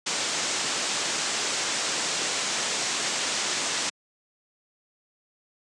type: low-pass noise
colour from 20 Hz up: white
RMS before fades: -28 dBFS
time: 0.06-3.9 s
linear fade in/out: 10 ms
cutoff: 8000 Hz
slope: 48 dB/octave
effects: high-pass 200 Hz 12 dB/octave + resampled to 24000 Hz